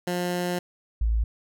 15% pulse / sine tone pair in turn, 177.5 / 55.65 Hz, F3 / A1, +28 / +20 cents, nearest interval octave + minor sixth, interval 2008 cents, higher first, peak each -19 / -20 dBFS, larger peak first, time 0.07-0.59 / 1.01-1.24 s, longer first, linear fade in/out 5 ms, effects none

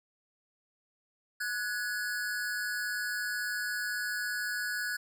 square tone pair together, 1473 / 1678.6 Hz, F#6 / G#6, -8 / +18 cents, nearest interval major second, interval 226 cents, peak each -35 / -36 dBFS, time 1.4-4.97 s, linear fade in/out 10 ms, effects none

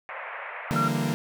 white band-pass noise, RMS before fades -37 dBFS, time 0.09-0.75 s, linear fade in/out 0 ms, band 510 to 2300 Hz, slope 48 dB/octave
40% pulse chord, E half-diminished seventh, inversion third, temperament equal with one note detuned, 146.83 / 167.02 / 196 / 233.1 Hz, D3 / E3 / G3 / Bb3, 0 / +23 / 0 / 0 cents, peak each -28 / -29 / -33 / -28 dBFS, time 0.71-1.14 s, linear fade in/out 0 ms
sine tone, 1365 Hz, F6, 40 cents flat, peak -23 dBFS, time 0.76-0.88 s, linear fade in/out 2 ms
effects none

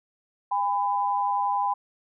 sine tone pair together, 810 / 1001.3 Hz, G#5 / B5, -43 / +24 cents, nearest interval major third, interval 367 cents, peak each -25 dBFS, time 0.51-1.74 s, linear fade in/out 10 ms, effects none

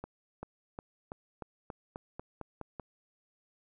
accelerating click train, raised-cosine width 1 ms, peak -26 dBFS, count 11, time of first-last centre 0.04-2.797 s, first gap 390 ms, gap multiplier 0.92, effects none

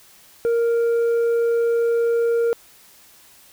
triangle tone with tanh clipping, 466.2 Hz, A#4, in tune, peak -17 dBFS, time 0.45-2.53 s, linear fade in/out 0 ms, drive 8 dB, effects white hiss -50 dBFS RMS until 3.52 s

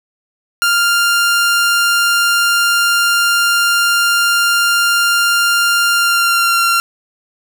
sawtooth tone with pitch glide, 1396.9 to 1376.9 Hz, F6 to F6, 0 to -25 cents, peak -7 dBFS, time 0.62-6.8 s, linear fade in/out 0 ms, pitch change -25 cents, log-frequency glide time 5.92-6.61 s, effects none

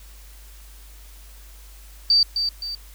sine tone with echo, 4634 Hz, D8, 24 cents flat, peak -13 dBFS, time 2.1-2.23 s, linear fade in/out 2 ms, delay 260 ms, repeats 2, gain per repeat -7 dB, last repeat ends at 2.75 s, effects added 50 Hz sine -42 dBFS peak until 2.94 s + white hiss -50 dBFS RMS until 2.94 s

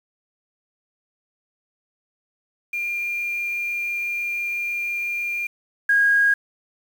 sine tone pair in turn, 2398 / 1637 Hz, D7 / G#6, +36 / -25 cents, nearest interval perfect fifth, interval 661 cents, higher first, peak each -23 / -14 dBFS, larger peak second, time 2.73-5.47 / 5.89-6.34 s, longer first, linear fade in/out 5 ms, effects 7-bit

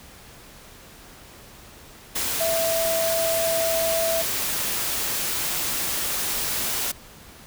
sine tone in noise, 659.3 Hz, E5, in tune, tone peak -22 dBFS, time 2.4-4.22 s, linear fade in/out 10 ms, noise white, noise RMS -26 dBFS, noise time 2.15-6.92 s, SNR +1 dB, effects pink hiss -46 dBFS RMS until 7.46 s

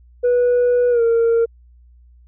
sine tone with pitch glide, 489 to 461.6 Hz, B4 to A#4, -17 to -17 cents, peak -10 dBFS, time 0.23-1.46 s, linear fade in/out 20 ms, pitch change -100 cents, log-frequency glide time 0.9-1.02 s, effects tanh soft clip ceiling -11 dBFS + added 60 Hz sine -45 dBFS peak until 2.27 s

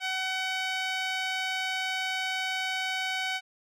sawtooth tone with band-pass filter, 754 Hz, F#5, 32 cents sharp, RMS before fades -31 dBFS, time 0-3.41 s, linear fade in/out 50 ms, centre 2600 Hz, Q 1.2, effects none

